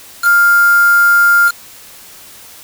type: tone with quantisation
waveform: sine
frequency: 1400 Hz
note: F6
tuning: 4 cents sharp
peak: -6 dBFS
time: 0.22-1.52 s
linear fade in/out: 50 ms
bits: 3
effects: white hiss -37 dBFS RMS until 2.63 s